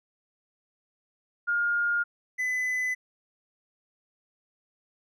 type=tone pair in turn; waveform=sine / triangle; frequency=1417 / 2008 Hz; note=F6 / B6; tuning=+25 / +28 cents; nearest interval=tritone; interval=603 cents; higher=second; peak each=-23 / -24 dBFS; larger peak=first; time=1.47-2.04 / 2.38-2.95 s; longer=neither; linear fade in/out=20 ms; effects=none